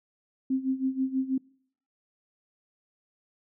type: tone with tremolo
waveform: sine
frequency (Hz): 263.5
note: C4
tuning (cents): +12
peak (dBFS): -22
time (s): 0.5-1.38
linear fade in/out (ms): 5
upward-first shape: sine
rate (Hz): 6.2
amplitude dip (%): 80
effects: noise-tail reverb RT60 0.6 s tail -25 dB re dry